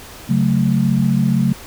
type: chord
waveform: sine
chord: F# minor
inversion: second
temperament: equal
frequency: 138.59 / 185 / 220 Hz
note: C#3 / F#3 / A3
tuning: 0 / 0 / 0 cents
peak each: -17 dBFS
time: 0.29-1.53 s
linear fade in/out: 10 ms
effects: pink hiss -37 dBFS RMS until 1.66 s